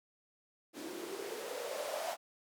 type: noise with band-pass filter sweep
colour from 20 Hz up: blue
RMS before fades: -41 dBFS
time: 0.73-2.17 s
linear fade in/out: 50 ms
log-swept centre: 300 to 690 Hz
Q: 6.9
effects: none